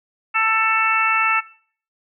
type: harmonic tone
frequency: 443.3 Hz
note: A4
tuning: 13 cents sharp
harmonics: 2 / 3 / 4 / 5 / 6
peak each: -26 / -19 / -26 / -23 / -20 dBFS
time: 0.34-1.41 s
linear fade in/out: 20 ms
effects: noise-tail reverb RT60 0.5 s tail -19 dB re dry